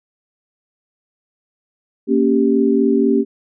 sine chord, G diminished, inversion first, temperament equal, 233.1 / 277.2 / 392 Hz, Bb3 / Db4 / G4, 0 / 0 / 0 cents, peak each -16 dBFS, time 2.07-3.25 s, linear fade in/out 50 ms, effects none

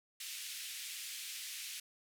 pink band-pass noise, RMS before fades -45 dBFS, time 0.2-1.8 s, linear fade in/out 5 ms, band 2300 to 14000 Hz, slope 24 dB/octave, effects none

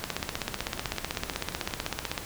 two click trains, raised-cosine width 0.2 ms, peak -11 / -20 dBFS, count 35 / 7, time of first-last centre 0.04-2.178 / 0.59-1.709 s, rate 15.9 / 5.36 Hz, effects pink hiss -40 dBFS RMS until 2.25 s

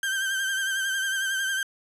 35% pulse tone with vibrato, 1568 Hz, G6, in tune, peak -23 dBFS, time 0.03-1.63 s, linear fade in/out 2 ms, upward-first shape triangle, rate 11 Hz, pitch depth 50 cents each way, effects resampled to 32000 Hz + 10-bit

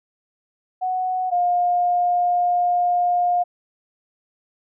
sine tone pair in turn, 740 / 709.5 Hz, F#5 / F5, 0 / +27 cents, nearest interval minor second, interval 73 cents, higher first, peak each -20 / -16 dBFS, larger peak second, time 0.81-1.31 / 1.31-3.44 s, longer second, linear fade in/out 20 ms, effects none

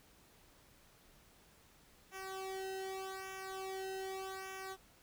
sawtooth tone with flanger, 382 Hz, G4, 45 cents flat, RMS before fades -44 dBFS, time 2.11-4.77 s, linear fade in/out 50 ms, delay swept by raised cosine 0.23 to 0.88 ms, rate 0.83 Hz, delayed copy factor -0.9, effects pink hiss -65 dBFS RMS until 5.02 s

